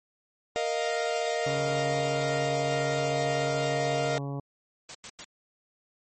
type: chord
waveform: 45% pulse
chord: Bb suspended fourth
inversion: none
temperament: equal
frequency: 466.2 / 622.3 / 698.5 Hz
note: Bb4 / Eb5 / F5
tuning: 0 / 0 / 0 cents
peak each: -31 dBFS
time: 0.56-4.18 s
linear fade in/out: 0 ms
type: harmonic tone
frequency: 140 Hz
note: C#3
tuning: 18 cents sharp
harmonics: 1 / 2 / 3 / 4 / 5 / 6 / 7 / 8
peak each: -32 / -38 / -42 / -44 / -46 / -48 / -49 / -50 dBFS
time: 1.46-4.4 s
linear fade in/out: 5 ms
type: noise bursts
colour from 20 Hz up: white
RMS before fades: -40 dBFS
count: 3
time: 4.89-5.245 s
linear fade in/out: 2 ms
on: 57 ms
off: 92 ms
effects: MP3 32 kbps